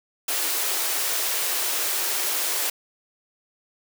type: high-pass noise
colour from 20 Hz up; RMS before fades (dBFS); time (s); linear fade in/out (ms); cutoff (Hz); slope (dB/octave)
white; -25; 0.28-2.7; 5; 310; 96
effects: none